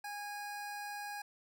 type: tone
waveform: 25% pulse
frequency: 822 Hz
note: G#5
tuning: 18 cents flat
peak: -37 dBFS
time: 0.04-1.22 s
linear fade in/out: 5 ms
effects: none